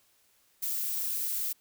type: noise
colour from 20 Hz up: violet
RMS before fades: -32 dBFS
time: 0.62-1.53 s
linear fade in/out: 10 ms
effects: white hiss -67 dBFS RMS until 1.6 s